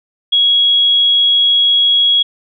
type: tone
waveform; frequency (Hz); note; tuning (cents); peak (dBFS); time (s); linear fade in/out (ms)
sine; 3322; G#7; 0; -8; 0.32-2.23; 10
effects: none